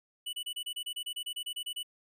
square tone bursts, 2960 Hz, F#7, in tune, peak -35 dBFS, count 16, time 0.26-1.831 s, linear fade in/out 10 ms, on 71 ms, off 29 ms, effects none

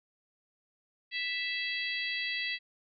harmonic tone, 659.3 Hz, E5, in tune, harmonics 3 / 4 / 5 / 6 / 7, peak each -35 / -37 / -39 / -41 / -42 dBFS, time 1.11-2.59 s, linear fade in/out 50 ms, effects none

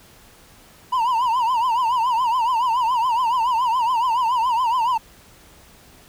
triangle tone with vibrato, 961 Hz, B5, 48 cents flat, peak -15 dBFS, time 0.92-4.98 s, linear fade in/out 10 ms, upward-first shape triangle, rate 7.1 Hz, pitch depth 160 cents each way, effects pink hiss -49 dBFS RMS until 6.08 s

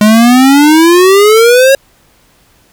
square exponential sweep, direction up, 207.7 to 552 Hz, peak -3 dBFS, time 0.01-1.75 s, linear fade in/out 2 ms, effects pink hiss -48 dBFS RMS until 2.72 s

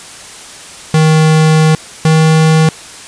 square tone pair in turn, 157.2 / 158.48 Hz, D#3 / D#3, +18 / +32 cents, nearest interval unison, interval 14 cents, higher second, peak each -6 dBFS, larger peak neither, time 0.94-1.75 / 2.05-2.69 s, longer first, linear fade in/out 2 ms, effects white hiss -31 dBFS RMS until 3.07 s + resampled to 22050 Hz

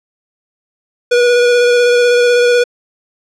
square tone with vibrato, 485.2 Hz, B4, 31 cents flat, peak -8 dBFS, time 1.11-2.64 s, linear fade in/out 10 ms, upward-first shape square, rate 16 Hz, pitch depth 13 cents each way, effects low-pass 6000 Hz 12 dB/octave

